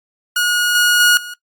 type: tone with level steps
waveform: sawtooth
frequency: 1445 Hz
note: F#6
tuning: 41 cents flat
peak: -10 / -7 / -5 / -24 dBFS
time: 0.36-1.34 s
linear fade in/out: 5 ms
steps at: 0.75 / 1 / 1.17 s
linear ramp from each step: 2 ms
effects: noise-tail reverb RT60 0.1 s tail -18 dB re dry + Opus 32 kbps